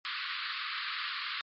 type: band-pass noise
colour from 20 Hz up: pink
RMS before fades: -37 dBFS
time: 0.05-1.41 s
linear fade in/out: 0 ms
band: 1100 to 4700 Hz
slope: 96 dB/octave
effects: MP3 32 kbps